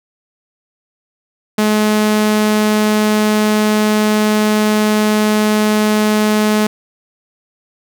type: tone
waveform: sawtooth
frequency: 212.9 Hz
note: G#3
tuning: 43 cents sharp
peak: -7 dBFS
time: 1.58-6.67 s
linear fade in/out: 5 ms
effects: none